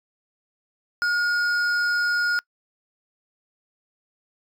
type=tone pair together; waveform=triangle; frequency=1433 / 5107 Hz; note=F6 / D#8; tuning=+44 / +44 cents; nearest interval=octave + minor seventh; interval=2200 cents; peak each=-17 / -28 dBFS; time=1.02-2.39 s; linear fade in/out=0 ms; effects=noise-tail reverb RT60 0.1 s tail -26 dB re dry + tanh soft clip ceiling -14 dBFS